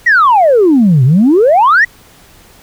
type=exponential two-way sweep; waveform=sine; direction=down then up; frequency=1980 to 121 to 1980 Hz; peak=-3 dBFS; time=0.06-1.85 s; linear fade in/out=10 ms; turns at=1.04 s; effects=tanh soft clip ceiling -1 dBFS + pink hiss -42 dBFS RMS until 2.62 s